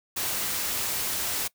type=noise; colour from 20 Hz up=white; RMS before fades=-29 dBFS; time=0.16-1.48 s; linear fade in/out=10 ms; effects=noise-tail reverb RT60 0.1 s tail -21 dB re dry